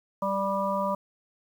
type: harmonic tone with a mistuned harmonic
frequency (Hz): 196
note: G3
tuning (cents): 0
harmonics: 1 / 3 / 5 / 6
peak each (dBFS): -32 / -29 / -29 / -33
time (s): 0.22-0.95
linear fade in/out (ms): 5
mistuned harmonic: 6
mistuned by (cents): +21
effects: 9-bit